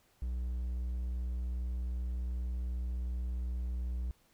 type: tone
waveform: triangle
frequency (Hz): 61.3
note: B1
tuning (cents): -12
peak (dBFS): -31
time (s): 0.22-4.11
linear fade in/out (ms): 0
effects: pink hiss -69 dBFS RMS until 4.33 s